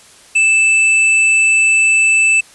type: tone with hard clipping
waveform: triangle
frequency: 2637 Hz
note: E7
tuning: in tune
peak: -10 dBFS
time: 0.35-2.41 s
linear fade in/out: 10 ms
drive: 15 dB
effects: white hiss -43 dBFS RMS until 2.54 s + resampled to 24000 Hz